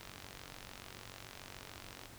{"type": "click train", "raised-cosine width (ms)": 0.2, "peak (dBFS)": -30, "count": 97, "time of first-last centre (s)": [0.01, 2.057], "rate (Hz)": 46.9, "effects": ["added 108 Hz sine -61 dBFS peak until 2.18 s", "pink hiss -55 dBFS RMS until 2.18 s"]}